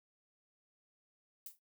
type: noise with exponential decay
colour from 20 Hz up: violet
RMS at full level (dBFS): -43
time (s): 1.46-1.59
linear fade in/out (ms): 2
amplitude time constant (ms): 28
effects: noise-tail reverb RT60 0.1 s tail -17 dB re dry